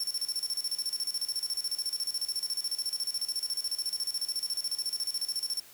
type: tone with tremolo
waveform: sawtooth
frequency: 5430 Hz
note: F8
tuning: 50 cents flat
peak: -26 dBFS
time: 0-5.6 s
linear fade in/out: 5 ms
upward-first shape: square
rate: 14 Hz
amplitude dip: 80%
effects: white hiss -53 dBFS RMS until 5.73 s